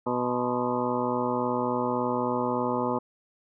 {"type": "harmonic tone with a mistuned harmonic", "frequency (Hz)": 123.47, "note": "B2", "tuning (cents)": 0, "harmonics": [1, 2, 3, 4, 5, 7, 8, 9, 10], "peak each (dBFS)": [-39, -30, -33, -31, -35, -32, -35, -35, -38], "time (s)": [0.06, 2.99], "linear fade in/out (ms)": 10, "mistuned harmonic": 9, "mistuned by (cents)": -72, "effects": []}